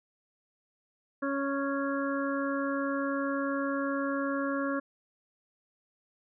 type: harmonic tone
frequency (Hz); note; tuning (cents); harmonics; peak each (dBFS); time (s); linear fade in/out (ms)
277.2; C#4; 0; 1 / 2 / 4 / 5 / 6; -31 / -34 / -37 / -38 / -39; 1.22-4.8; 10
effects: none